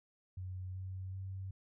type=tone with pitch steps; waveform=sine; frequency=92.5 / 93.95 / 95.43 Hz; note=F#2 / F#2 / G2; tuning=0 / +27 / -46 cents; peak=-40 dBFS; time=0.37-1.51 s; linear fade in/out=5 ms; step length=380 ms; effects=none